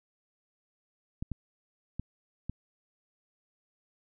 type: clicks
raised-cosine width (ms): 5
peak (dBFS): -22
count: 4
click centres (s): 1.225 / 1.317 / 1.996 / 2.496
effects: none